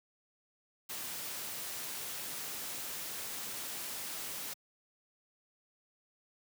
white noise, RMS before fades -41 dBFS, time 0.89-4.54 s, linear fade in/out 10 ms, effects high-pass 100 Hz 12 dB/octave

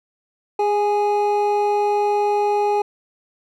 triangle tone pair together, 411 / 830.6 Hz, G#4 / G#5, -18 / 0 cents, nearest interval octave, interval 1218 cents, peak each -17 dBFS, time 0.59-2.82 s, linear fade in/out 5 ms, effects none

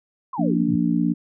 sine exponential sweep, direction down, 1108.7 to 99.3 Hz, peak -27 dBFS, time 0.33-0.76 s, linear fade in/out 5 ms
sine chord, Bb major, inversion second, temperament just, 174.81 / 233.1 / 291.4 Hz, F3 / Bb3 / D4, +2 / 0 / -13 cents, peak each -22 dBFS, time 0.38-1.14 s, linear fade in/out 20 ms
effects none

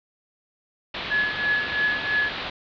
white low-pass noise, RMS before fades -32 dBFS, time 0.94-2.5 s, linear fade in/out 5 ms, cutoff 4000 Hz, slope 48 dB/octave
sine tone with tremolo, 1700 Hz, G#6, 40 cents sharp, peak -18 dBFS, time 1.1-2.3 s, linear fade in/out 20 ms, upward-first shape triangle, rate 3 Hz, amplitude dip 85%
effects none

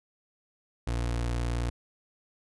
30% pulse tone, 58.9 Hz, A#1, 19 cents sharp, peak -25 dBFS, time 0.87-1.7 s, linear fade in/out 5 ms, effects resampled to 24000 Hz

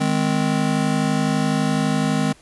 square chord, Ab major, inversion second, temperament just, 155.74 / 207.7 / 259.6 Hz, Eb3 / Ab3 / C4, +2 / 0 / -13 cents, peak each -23 dBFS, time 0-2.33 s, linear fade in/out 10 ms, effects pink hiss -51 dBFS RMS until 2.41 s + resampled to 24000 Hz

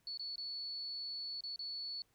sine tone with dropouts, 4429 Hz, C#8, 2 cents flat, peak -40 dBFS, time 0.07-2.02 s, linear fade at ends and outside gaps 1 ms, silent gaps 0.174-0.195 / 0.357-0.38 / 1.407-1.437 / 1.56-1.592 s, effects pink hiss -75 dBFS RMS until 2.14 s

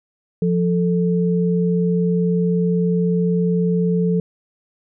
sine tone pair together, 174.61 / 440 Hz, F3 / A4, 0 / 0 cents, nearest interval octave + major third, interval 1600 cents, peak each -16 / -21 dBFS, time 0.42-4.2 s, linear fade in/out 2 ms, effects none

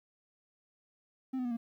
triangle tone with pitch steps, 261.6 / 251.5 / 241.8 / 232.5 Hz, C4 / B3 / B3 / A#3, 0 / +32 / -36 / -4 cents, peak -30 dBFS, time 1.33-1.57 s, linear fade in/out 10 ms, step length 60 ms, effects 12-bit

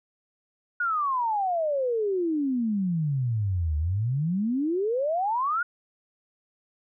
sine exponential two-way sweep, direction down then up, 1467 to 73.42 to 1467 Hz, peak -23 dBFS, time 0.8-5.63 s, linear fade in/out 5 ms, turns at 3.77 s, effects none

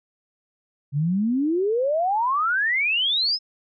sine exponential sweep, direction up, 135.5 to 5274 Hz, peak -19 dBFS, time 0.92-3.39 s, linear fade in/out 50 ms, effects none

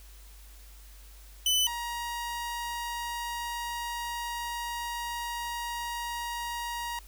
sawtooth tone pair in turn, 3007 / 947.1 Hz, F#7 / A#5, +27 / +27 cents, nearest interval octave + minor sixth, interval 2000 cents, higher first, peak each -20 / -29 dBFS, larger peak first, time 1.46-1.67 / 1.67-6.99 s, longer second, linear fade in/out 2 ms, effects added 50 Hz sine -48 dBFS peak until 7.07 s + white hiss -56 dBFS RMS until 7.07 s

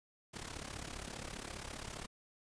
pink noise with amplitude modulation, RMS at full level -42 dBFS, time 0.33-2.07 s, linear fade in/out 20 ms, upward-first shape sine, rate 35 Hz, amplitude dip 80%, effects resampled to 22050 Hz

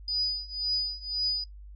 sine tone with tremolo, 4952 Hz, D#8, 9 cents flat, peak -24 dBFS, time 0.08-1.44 s, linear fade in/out 2 ms, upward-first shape triangle, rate 1.9 Hz, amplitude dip 95%, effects noise-tail reverb RT60 0.1 s tail -17 dB re dry + added 50 Hz sine -43 dBFS peak until 1.75 s

